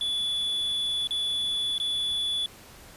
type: tone with dropouts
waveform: triangle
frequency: 3440 Hz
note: A7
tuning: 40 cents flat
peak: -24 dBFS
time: 0.01-2.46 s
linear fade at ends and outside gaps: 1 ms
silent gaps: 1.072-1.108 / 1.781-1.8 s
effects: pink hiss -49 dBFS RMS until 2.96 s + resampled to 32000 Hz